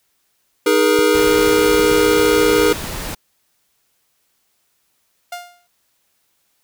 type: chord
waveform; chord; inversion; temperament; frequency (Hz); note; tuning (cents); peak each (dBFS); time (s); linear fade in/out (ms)
square; D# suspended fourth; none; equal with one note detuned; 311.1 / 415.3 / 475.1; D#4 / G#4 / A#4; 0 / 0 / +33; -19 / -16 / -16; 0.66-2.73; 5
type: click train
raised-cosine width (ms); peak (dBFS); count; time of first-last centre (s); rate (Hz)
3; -16; 3; 0.99-2.842; 1.08
type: noise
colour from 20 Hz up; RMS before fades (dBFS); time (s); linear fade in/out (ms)
pink; -27; 1.14-3.15; 10
type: tone with exponential decay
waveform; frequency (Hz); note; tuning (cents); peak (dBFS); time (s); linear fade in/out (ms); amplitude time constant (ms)
sawtooth; 705; F5; +16; -20; 5.32-5.67; 5; 76
effects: white hiss -65 dBFS RMS until 6.63 s